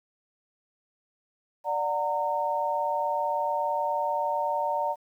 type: chord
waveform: sine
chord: D augmented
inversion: none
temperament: just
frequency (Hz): 587.3 / 734.2 / 917.7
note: D5 / F#5 / A#5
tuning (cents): 0 / -14 / -27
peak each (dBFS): -30 / -32 / -27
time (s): 1.64-4.96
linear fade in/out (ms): 50
effects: 10-bit